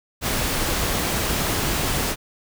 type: noise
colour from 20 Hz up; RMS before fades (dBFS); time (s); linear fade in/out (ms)
pink; -23; 0.21-2.16; 50
effects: none